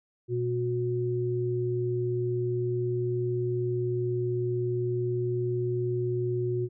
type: tone pair together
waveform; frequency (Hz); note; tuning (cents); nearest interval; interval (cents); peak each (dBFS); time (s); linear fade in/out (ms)
sine; 121.34 / 363.6; B2 / F#4; -30 / -30; octave + perfect fifth; 1900; -29 / -28; 0.28-6.69; 50
effects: none